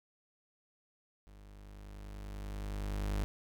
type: tone with level ramp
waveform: 40% pulse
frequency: 50.4 Hz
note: G1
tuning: 49 cents sharp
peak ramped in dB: -53 to -30 dBFS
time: 1.27-3.24 s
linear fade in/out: 0 ms
effects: none